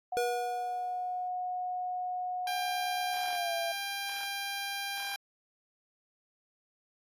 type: tone with pitch glide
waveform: sine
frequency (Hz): 728 to 679.2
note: F#5 to F5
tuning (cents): -28 to -48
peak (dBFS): -32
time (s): 0.12-3.72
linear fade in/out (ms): 5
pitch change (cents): -120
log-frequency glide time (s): 3.27-3.53
type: tone with exponential decay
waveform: square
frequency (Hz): 483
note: B4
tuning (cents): -39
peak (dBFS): -28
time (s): 0.17-1.28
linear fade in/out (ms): 0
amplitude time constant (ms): 240
type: tone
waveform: 10% pulse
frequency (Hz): 797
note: G5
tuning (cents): +28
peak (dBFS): -26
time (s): 2.47-5.16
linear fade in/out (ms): 2
effects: AAC 64 kbps